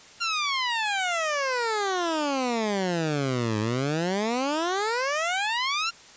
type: exponential two-way sweep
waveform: 15% pulse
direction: down then up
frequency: 1405 to 104.8 to 1405 Hz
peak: -18 dBFS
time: 0.2-5.91 s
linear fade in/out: 20 ms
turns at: 3.59 s
effects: white hiss -49 dBFS RMS until 6.16 s + resampled to 16000 Hz